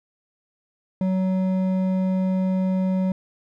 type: tone with hard clipping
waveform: sine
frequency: 187.3 Hz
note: F#3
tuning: 21 cents sharp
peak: -21 dBFS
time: 1.01-3.12 s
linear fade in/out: 2 ms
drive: 8 dB
effects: none